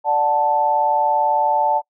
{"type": "chord", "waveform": "sine", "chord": "D major", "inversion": "none", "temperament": "equal", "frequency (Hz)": [587.3, 740, 880], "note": ["D5", "F#5", "A5"], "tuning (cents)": [0, 0, 0], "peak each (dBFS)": [-22, -21, -16], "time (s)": [0.04, 1.82], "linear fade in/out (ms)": 50, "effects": ["noise-tail reverb RT60 0.1 s tail -25 dB re dry"]}